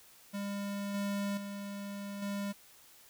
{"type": "tone with level steps", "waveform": "square", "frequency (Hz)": 201, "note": "G3", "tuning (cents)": 44, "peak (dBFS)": [-36, -33, -40, -35], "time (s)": [0.33, 2.53], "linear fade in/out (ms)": 20, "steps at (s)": [0.94, 1.37, 2.22], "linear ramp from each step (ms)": 5, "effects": ["white hiss -59 dBFS RMS until 3.09 s"]}